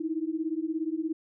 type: beating tone pair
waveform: sine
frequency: 311.1 / 328.1 Hz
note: D#4 / E4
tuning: 0 / -8 cents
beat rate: 17 Hz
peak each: -31 dBFS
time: 0-1.13 s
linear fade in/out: 10 ms
effects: none